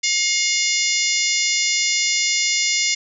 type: harmonic tone with a mistuned harmonic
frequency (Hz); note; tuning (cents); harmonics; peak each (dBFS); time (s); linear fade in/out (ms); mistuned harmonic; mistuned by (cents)
714; F5; +38; 3 / 4 / 5 / 6 / 7 / 8 / 9 / 10; -22 / -28 / -27 / -29 / -24 / -25 / -27 / -26; 0.03-2.95; 10; 5; -20
effects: none